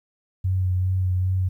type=tone with vibrato; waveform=sine; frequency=92.5 Hz; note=F#2; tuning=in tune; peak=-19 dBFS; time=0.44-1.49 s; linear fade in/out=10 ms; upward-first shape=sine; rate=2.5 Hz; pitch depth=22 cents each way; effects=10-bit